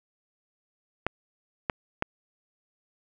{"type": "clicks", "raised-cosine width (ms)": 0.5, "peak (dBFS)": -10, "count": 3, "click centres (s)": [1.066, 1.698, 2.024], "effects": []}